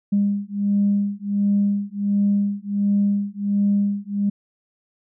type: beating tone pair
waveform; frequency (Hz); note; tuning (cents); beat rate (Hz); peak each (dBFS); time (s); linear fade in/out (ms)
sine; 201.5 / 202.9; G3 / G#3; +48 / -40; 1.4; -20; 0.12-4.3; 10
effects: tanh soft clip ceiling -10 dBFS